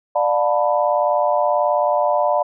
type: chord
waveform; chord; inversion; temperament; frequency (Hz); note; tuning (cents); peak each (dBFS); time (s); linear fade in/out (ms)
sine; B half-diminished seventh; first; just; 592.7 / 711.2 / 889 / 987.8; D5 / F5 / A5 / B5; +16 / +31 / +18 / 0; -18 / -20 / -23 / -22; 0.15-2.43; 10
effects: none